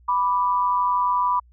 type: tone pair together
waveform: sine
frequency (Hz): 987.8 / 1174.7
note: B5 / D6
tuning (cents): 0 / 0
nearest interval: minor third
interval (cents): 300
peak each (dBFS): -19 / -24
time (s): 0.08-1.4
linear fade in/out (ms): 10
effects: added 60 Hz sine -50 dBFS peak until 1.52 s